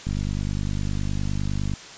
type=click train; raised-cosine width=5 ms; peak=-15 dBFS; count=84; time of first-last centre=0.07-1.737 s; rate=49.8 Hz; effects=white hiss -41 dBFS RMS until 1.97 s + resampled to 16000 Hz